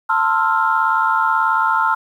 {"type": "chord", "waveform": "sine", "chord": "F major seventh", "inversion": "first", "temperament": "equal with one note detuned", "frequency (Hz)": [891.8, 1046.5, 1318.5, 1396.9], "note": ["A5", "C6", "E6", "F6"], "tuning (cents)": [23, 0, 0, 0], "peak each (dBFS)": [-18, -20, -20, -18], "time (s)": [0.09, 1.95], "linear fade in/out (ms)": 10, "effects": ["tanh soft clip ceiling -3 dBFS", "8-bit"]}